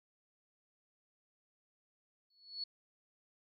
sine tone with exponential growth, 4400 Hz, C#8, 14 cents flat, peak -35 dBFS, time 2.3-2.64 s, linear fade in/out 5 ms, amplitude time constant 72 ms, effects none

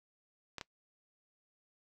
clicks, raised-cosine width 0.2 ms, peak -23 dBFS, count 2, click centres 0.583 / 0.612 s, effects noise-tail reverb RT60 0.1 s tail -22 dB re dry

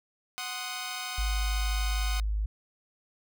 10% pulse chord, C diminished, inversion second, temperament equal, 740 / 1046.5 / 1244.5 Hz, Gb5 / C6 / Eb6, 0 / 0 / 0 cents, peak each -29 / -32 / -30 dBFS, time 0.38-2.2 s, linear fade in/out 0 ms
sine tone, 52.2 Hz, G#1, 10 cents sharp, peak -26 dBFS, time 1.18-2.46 s, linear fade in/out 5 ms
effects none

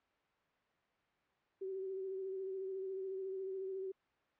sine tone with vibrato, 382.1 Hz, G4, 44 cents flat, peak -39 dBFS, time 1.61-3.92 s, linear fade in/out 10 ms, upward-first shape sine, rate 14 Hz, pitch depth 29 cents each way, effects white hiss -75 dBFS RMS until 4.39 s + low-pass 2000 Hz 12 dB/octave

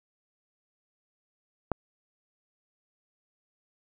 click, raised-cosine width 1 ms, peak -12 dBFS, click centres 1.717 s, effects none

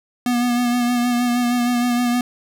square tone with vibrato, 242.9 Hz, B3, 29 cents flat, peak -17 dBFS, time 0.26-2.21 s, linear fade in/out 2 ms, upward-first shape sine, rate 6.4 Hz, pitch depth 27 cents each way, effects none

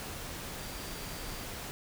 sine tone in noise, 4701 Hz, D8, 1 cent sharp, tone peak -52 dBFS, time 0.59-1.44 s, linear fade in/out 0 ms, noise pink, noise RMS -41 dBFS, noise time 0-1.71 s, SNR -14 dB, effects none

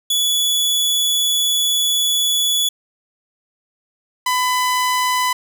sawtooth tone pair in turn, 3416 / 1003 Hz, G#7 / B5, +48 / +26 cents, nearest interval octave + major sixth, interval 2122 cents, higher first, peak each -12 dBFS, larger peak neither, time 0.1-2.69 / 4.26-5.33 s, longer first, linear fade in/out 5 ms, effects none

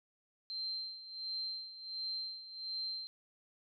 sine tone with tremolo, 4135 Hz, C8, 21 cents flat, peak -36 dBFS, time 0.5-3.07 s, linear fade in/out 0 ms, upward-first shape sine, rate 1.4 Hz, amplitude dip 75%, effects none

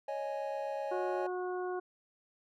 triangle chord, C# suspended second, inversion none, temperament equal, 554.4 / 622.3 / 830.6 Hz, C#5 / D#5 / G#5, 0 / 0 / 0 cents, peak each -36 / -38 / -38 dBFS, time 0.08-1.27 s, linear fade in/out 5 ms
harmonic tone, 364 Hz, F#4, 28 cents flat, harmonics 1 / 2 / 3 / 4, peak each -35 / -41 / -45 / -47 dBFS, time 0.91-1.8 s, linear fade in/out 10 ms
effects none

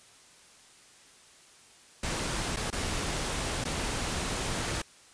pink noise with dropouts, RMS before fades -32 dBFS, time 2.03-4.82 s, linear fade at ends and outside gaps 5 ms, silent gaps 2.562-2.568 / 2.704-2.726 / 3.641-3.651 s, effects white hiss -56 dBFS RMS until 5.13 s + resampled to 22050 Hz

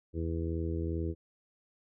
harmonic tone, 82.41 Hz, E2, in tune, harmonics 1 / 2 / 3 / 4 / 5 / 6, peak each -33 / -40 / -44 / -37 / -41 / -45 dBFS, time 0.13-1.15 s, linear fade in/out 50 ms, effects none

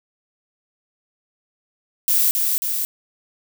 violet noise with echo, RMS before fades -17 dBFS, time 2.08-2.31 s, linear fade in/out 0 ms, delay 270 ms, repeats 2, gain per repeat -3 dB, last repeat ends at 2.85 s, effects none

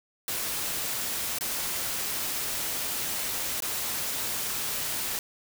white noise with dropouts, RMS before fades -31 dBFS, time 0.28-5.19 s, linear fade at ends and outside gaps 1 ms, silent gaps 1.386-1.409 / 3.604-3.622 s, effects none

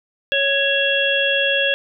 harmonic tone with a mistuned harmonic, 554.4 Hz, C#5, in tune, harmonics 1 / 3 / 5 / 6, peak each -21 / -21 / -21 / -21 dBFS, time 0.32-1.74 s, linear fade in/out 0 ms, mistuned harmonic 5, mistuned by -27 cents, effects none

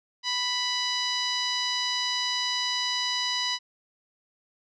10% pulse tone with low-pass filter, 990 Hz, B5, 4 cents sharp, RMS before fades -28 dBFS, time 0.23-3.59 s, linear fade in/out 50 ms, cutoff 4800 Hz, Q 2.4, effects none

